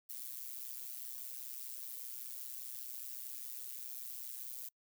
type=noise with amplitude modulation; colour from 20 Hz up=violet; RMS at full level=-42 dBFS; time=0.09-4.69 s; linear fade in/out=10 ms; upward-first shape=sine; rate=125 Hz; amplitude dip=85%; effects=noise-tail reverb RT60 0.1 s tail -26 dB re dry